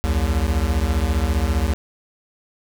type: beating tone pair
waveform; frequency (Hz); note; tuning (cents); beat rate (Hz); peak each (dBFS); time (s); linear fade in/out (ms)
square; 64.6 / 79.6; C2 / D#2; -21 / +40; 15; -21; 0.04-1.74; 0
effects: none